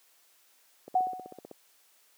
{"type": "click train", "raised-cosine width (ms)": 2, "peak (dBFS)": -25, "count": 11, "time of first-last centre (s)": [0.88, 1.513], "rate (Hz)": 15.8}
{"type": "tone with exponential decay", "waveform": "sine", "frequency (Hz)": 740, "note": "F#5", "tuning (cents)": 0, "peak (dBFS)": -19, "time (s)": [0.95, 1.4], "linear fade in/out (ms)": 5, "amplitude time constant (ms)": 96}
{"effects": ["white hiss -64 dBFS RMS until 2.17 s", "high-pass 400 Hz 12 dB/octave"]}